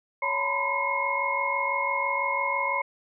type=tone cluster; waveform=sine; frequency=559 / 896 / 974 / 1020 / 2162 Hz; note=C#5 / A5 / B5 / C6 / C#7; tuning=+14 / +31 / -24 / -44 / -44 cents; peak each=-33 / -35 / -31 / -29 / -28 dBFS; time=0.22-2.82 s; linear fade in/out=5 ms; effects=none